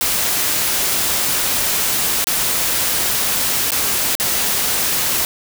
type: noise with dropouts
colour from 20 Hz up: white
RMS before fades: -18 dBFS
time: 0.01-5.25 s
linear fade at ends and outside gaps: 0 ms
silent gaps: 2.243-2.27 / 3.706-3.719 / 4.152-4.199 s
effects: none